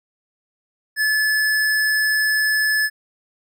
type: tone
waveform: square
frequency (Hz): 1726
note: A6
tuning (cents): -34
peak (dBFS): -17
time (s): 0.96-2.9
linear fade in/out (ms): 50
effects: none